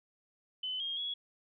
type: tone with pitch steps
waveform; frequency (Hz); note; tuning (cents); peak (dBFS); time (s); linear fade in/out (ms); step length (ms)
sine; 3028 / 3234 / 3353; F#7 / G#7 / G#7; +39 / -47 / +16; -34; 0.63-1.14; 5; 170
effects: none